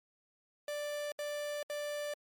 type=tone bursts; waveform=45% pulse; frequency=588 Hz; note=D5; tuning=2 cents sharp; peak=-36 dBFS; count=3; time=0.68-2.138 s; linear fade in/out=2 ms; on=440 ms; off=69 ms; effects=MP3 64 kbps